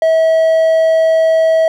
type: tone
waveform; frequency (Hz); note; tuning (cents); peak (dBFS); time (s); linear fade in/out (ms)
triangle; 646; E5; -35; -6; 0.02-1.68; 2
effects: none